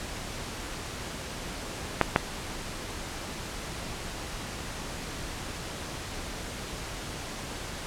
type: clicks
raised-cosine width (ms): 0.5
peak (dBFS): -3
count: 2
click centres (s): 2.013 / 2.161
effects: pink hiss -37 dBFS RMS until 7.86 s + low-pass 9000 Hz 12 dB/octave